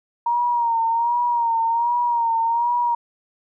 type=tone with vibrato; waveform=sine; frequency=937 Hz; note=A#5; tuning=9 cents sharp; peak=-17 dBFS; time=0.26-2.95 s; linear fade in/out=5 ms; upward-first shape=sine; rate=1.3 Hz; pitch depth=52 cents each way; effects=none